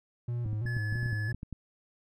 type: tone with vibrato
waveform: triangle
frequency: 113.2 Hz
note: A2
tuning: 50 cents sharp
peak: -28 dBFS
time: 0.28-1.33 s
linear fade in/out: 5 ms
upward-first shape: square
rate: 3 Hz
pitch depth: 100 cents each way
type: clicks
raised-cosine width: 5 ms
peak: -26 dBFS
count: 12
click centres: 0.462 / 0.531 / 0.656 / 0.767 / 0.926 / 0.958 / 1.029 / 1.06 / 1.13 / 1.346 / 1.431 / 1.527 s
type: tone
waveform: triangle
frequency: 1713 Hz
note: A6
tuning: 47 cents flat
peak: -35 dBFS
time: 0.66-1.32 s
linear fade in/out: 5 ms
effects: none